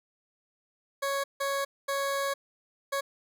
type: tone bursts at uneven times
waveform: 20% pulse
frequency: 554.4 Hz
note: C#5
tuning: in tune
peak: -23 dBFS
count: 4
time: 1.02-1.24 / 1.4-1.65 / 1.88-2.34 / 2.92-3.01 s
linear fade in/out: 10 ms
effects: none